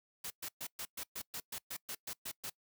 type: noise bursts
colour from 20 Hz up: white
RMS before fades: -42 dBFS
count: 13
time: 0.24-2.499 s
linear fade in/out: 5 ms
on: 63 ms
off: 120 ms
effects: noise-tail reverb RT60 0.1 s tail -23 dB re dry